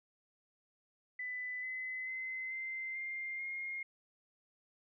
sine tone with pitch steps, 1998 / 2025 / 2052 / 2079 / 2107 / 2135 Hz, B6 / B6 / C7 / C7 / C7 / C7, +20 / +43 / -34 / -12 / +12 / +34 cents, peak -38 dBFS, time 1.19-3.83 s, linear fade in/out 5 ms, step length 440 ms, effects none

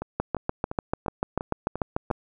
two click trains, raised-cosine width 1 ms, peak -17 / -10 dBFS, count 7 / 14, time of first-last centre 0.02-2.103 / 0.2-2.112 s, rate 2.88 / 6.8 Hz, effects none

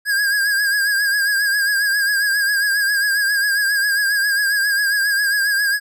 square tone with vibrato, 1635 Hz, G#6, 28 cents flat, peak -16 dBFS, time 0.05-5.8 s, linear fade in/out 50 ms, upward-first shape triangle, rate 7.4 Hz, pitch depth 67 cents each way, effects none

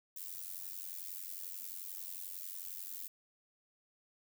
violet noise with amplitude modulation, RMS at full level -41 dBFS, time 0.16-3.08 s, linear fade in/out 5 ms, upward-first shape sine, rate 91.2 Hz, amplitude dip 90%, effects none

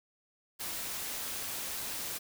white noise, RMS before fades -38 dBFS, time 0.59-2.19 s, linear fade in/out 20 ms, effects none

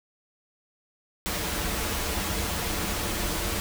pink noise with comb filter, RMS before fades -29 dBFS, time 1.26-3.6 s, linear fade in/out 0 ms, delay 7.6 ms, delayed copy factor -0.6, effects none

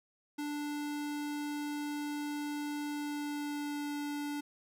square tone with pitch glide, 293.7 to 291.2 Hz, D4 to D4, 0 to -15 cents, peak -36 dBFS, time 0.38-4.41 s, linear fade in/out 10 ms, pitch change -15 cents, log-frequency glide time 2.9-3.96 s, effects none

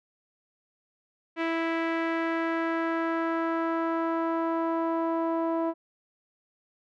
sawtooth tone with low-pass filter sweep, 329.4 Hz, E4, 1 cent flat, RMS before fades -28 dBFS, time 1.36-5.74 s, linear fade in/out 50 ms, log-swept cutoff 2300 to 860 Hz, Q 2, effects none

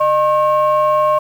sine tone pair together, 610 / 1080.9 Hz, D#5 / C#6, -34 / -44 cents, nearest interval minor seventh, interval 990 cents, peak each -12 dBFS, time 0-1.19 s, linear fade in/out 10 ms, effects tanh soft clip ceiling -7 dBFS + 7-bit

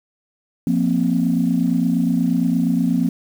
sine chord, F suspended fourth, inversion none, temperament equal, 174.61 / 233.1 / 261.6 Hz, F3 / Bb3 / C4, 0 / 0 / 0 cents, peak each -19 dBFS, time 0.67-3.09 s, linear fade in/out 2 ms, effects tanh soft clip ceiling -7 dBFS + 7-bit

